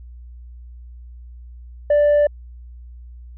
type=tone; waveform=sine; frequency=587.3 Hz; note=D5; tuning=in tune; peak=-9 dBFS; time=1.9-2.27 s; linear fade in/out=5 ms; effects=tanh soft clip ceiling -11 dBFS + added 60 Hz sine -36 dBFS peak until 3.37 s